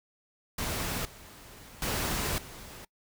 pink noise with level steps, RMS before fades -33 / -50 / -31 / -46 dBFS, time 0.58-2.85 s, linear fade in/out 5 ms, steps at 1.05 / 1.82 / 2.38 s, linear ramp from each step 2 ms, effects noise-tail reverb RT60 0.1 s tail -23 dB re dry

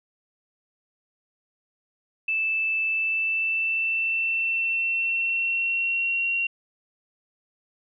sine tone with pitch glide, 2637 to 2747 Hz, E7 to F7, 0 to -29 cents, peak -22 dBFS, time 2.28-6.47 s, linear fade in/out 5 ms, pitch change +71 cents, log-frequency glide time 2.86-6.35 s, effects none

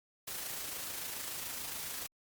white noise with amplitude modulation, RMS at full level -39 dBFS, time 0.27-2.07 s, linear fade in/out 10 ms, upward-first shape sine, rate 27 Hz, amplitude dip 40%, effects Opus 48 kbps

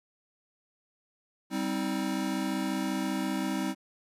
square chord, C minor, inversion second, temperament equal with one note detuned, 196 / 261.6 / 316.6 Hz, G3 / C4 / Eb4, 0 / 0 / +30 cents, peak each -34 dBFS, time 1.5-3.75 s, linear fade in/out 50 ms, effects resampled to 32000 Hz + 11-bit

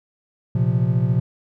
triangle chord, Bb suspended second, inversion none, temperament equal, 116.54 / 130.81 / 174.61 Hz, Bb2 / C3 / F3, 0 / 0 / 0 cents, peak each -18 / -18 / -21 dBFS, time 0.55-1.2 s, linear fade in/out 5 ms, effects none

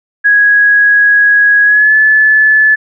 sine tone with pitch glide, 1661.2 to 1730.7 Hz, G#6 to A6, 0 to -29 cents, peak -4 dBFS, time 0.24-2.76 s, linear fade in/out 20 ms, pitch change +71 cents, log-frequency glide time 1.64-1.94 s, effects none

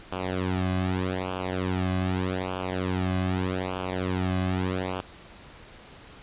sawtooth tone with flanger, 92.5 Hz, F#2, in tune, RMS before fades -28 dBFS, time 0.12-5.01 s, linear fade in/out 5 ms, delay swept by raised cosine 0.5 to 2.2 ms, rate 0.82 Hz, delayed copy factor -0.95, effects pink hiss -48 dBFS RMS until 6.22 s + resampled to 8000 Hz

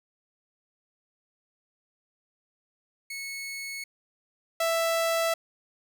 sawtooth tone pair in turn, 2200 / 661.3 Hz, C#7 / E5, -14 / +5 cents, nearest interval octave + major sixth, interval 2081 cents, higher first, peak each -31 / -20 dBFS, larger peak second, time 3.1-3.84 / 4.6-5.34 s, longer neither, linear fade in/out 5 ms, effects none

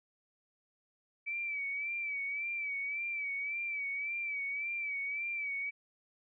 sine tone with vibrato, 2300 Hz, D7, 37 cents flat, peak -34 dBFS, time 1.26-5.71 s, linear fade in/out 20 ms, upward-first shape sine, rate 1.8 Hz, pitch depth 59 cents each way, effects none

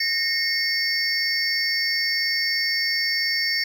triangle tone cluster, 1841 / 2164 / 4578 / 5380 Hz, A#6 / C#7 / D8 / E8, -22 / -42 / -45 / +34 cents, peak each -25 dBFS, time 0-3.64 s, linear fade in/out 5 ms, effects none

